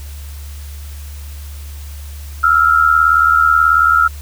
sine tone pair together, 1318.5 / 1396.9 Hz, E6 / F6, 0 / 0 cents, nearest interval minor second, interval 100 cents, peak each -11 dBFS, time 2.43-4.08 s, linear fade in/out 10 ms, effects added 72 Hz sine -27 dBFS peak until 4.21 s + white hiss -40 dBFS RMS until 4.21 s

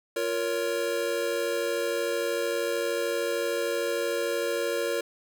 square chord, Bb minor, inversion second, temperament just, 349.6 / 466.2 / 559.4 Hz, F4 / Bb4 / Db5, +2 / 0 / +16 cents, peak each -34 / -30 / -31 dBFS, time 0.16-5.01 s, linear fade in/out 5 ms, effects none

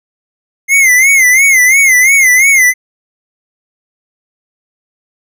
square tone with vibrato, 2100 Hz, C7, 6 cents sharp, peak -5 dBFS, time 0.68-2.74 s, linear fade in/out 50 ms, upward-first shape sine, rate 2.9 Hz, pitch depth 110 cents each way, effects none

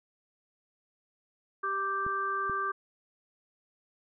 harmonic tone, 392 Hz, G4, in tune, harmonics 1 / 3 / 4, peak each -39 / -30 / -35 dBFS, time 1.63-2.72 s, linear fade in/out 10 ms
clicks, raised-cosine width 3 ms, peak -28 dBFS, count 2, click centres 2.065 / 2.497 s
effects none

